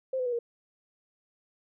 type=tone with pitch steps; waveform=sine; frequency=523.3 / 505.2 / 487.7 / 470.8 Hz; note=C5 / B4 / B4 / A#4; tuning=0 / +39 / -22 / +17 cents; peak=-27 dBFS; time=0.13-0.39 s; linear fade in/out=5 ms; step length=65 ms; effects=none